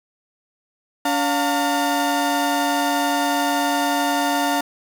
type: tone cluster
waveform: 35% pulse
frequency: 285.1 / 707 / 905 Hz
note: C#4 / F5 / A5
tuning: +49 / +21 / +48 cents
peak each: -21 dBFS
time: 1.05-4.61 s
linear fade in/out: 5 ms
effects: none